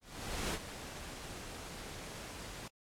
pink noise with ADSR envelope, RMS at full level -36 dBFS, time 0.01-2.68 s, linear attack 520 ms, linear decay 51 ms, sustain -10 dB, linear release 4 ms, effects low-pass 10000 Hz 12 dB/octave + AAC 64 kbps

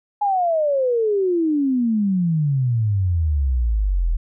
sine exponential sweep, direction down, 840 to 38.89 Hz, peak -16 dBFS, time 0.21-4.17 s, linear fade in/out 10 ms, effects none

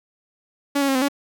sawtooth tone with pitch steps, 282.9 / 277.2 / 269.5 / 257.2 / 281.8 Hz, C#4 / C#4 / C#4 / C4 / C#4, +35 / 0 / -49 / -30 / +29 cents, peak -14 dBFS, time 0.75-1.085 s, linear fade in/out 10 ms, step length 67 ms, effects none

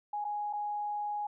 sine tone with dropouts, 830.6 Hz, G#5, in tune, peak -32 dBFS, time 0.13-1.27 s, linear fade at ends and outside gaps 5 ms, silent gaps 0.244-0.249 / 0.529-0.533 s, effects none

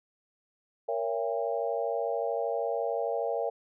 sine chord, A# diminished seventh, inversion none, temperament just, 466.2 / 559.4 / 671.3 / 805.5 Hz, A#4 / C#5 / E5 / G5, 0 / +16 / +31 / +47 cents, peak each -32 / -33 / -33 / -36 dBFS, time 0.88-3.5 s, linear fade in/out 10 ms, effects none

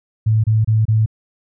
sine tone bursts, 109.7 Hz, A2, 5 cents flat, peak -11 dBFS, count 4, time 0.26-1.061 s, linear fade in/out 10 ms, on 180 ms, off 27 ms, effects none

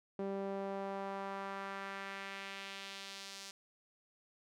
sawtooth tone with band-pass filter sweep, 196 Hz, G3, in tune, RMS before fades -43 dBFS, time 0.19-3.51 s, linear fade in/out 2 ms, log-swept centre 420 to 5500 Hz, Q 1.3, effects none

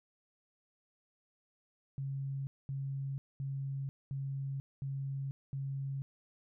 sine tone bursts, 136.8 Hz, C#3, 23 cents flat, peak -35 dBFS, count 6, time 1.98-6.02 s, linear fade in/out 0 ms, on 490 ms, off 220 ms, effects none

